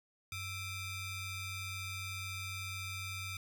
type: ring-modulated tone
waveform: sawtooth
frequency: 1226 Hz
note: D#6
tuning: 26 cents flat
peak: -33 dBFS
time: 0.32-3.37 s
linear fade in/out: 2 ms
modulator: 1130 Hz
effects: none